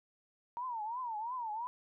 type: tone with vibrato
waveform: sine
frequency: 930 Hz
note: A#5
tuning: 4 cents flat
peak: -36 dBFS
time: 0.57-1.67 s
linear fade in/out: 0 ms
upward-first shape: triangle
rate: 2.9 Hz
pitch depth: 200 cents each way
effects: none